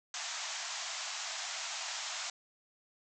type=band-pass noise; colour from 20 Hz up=white; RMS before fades=-40 dBFS; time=0.14-2.3 s; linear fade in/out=2 ms; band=620 to 7500 Hz; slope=96 dB/octave; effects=none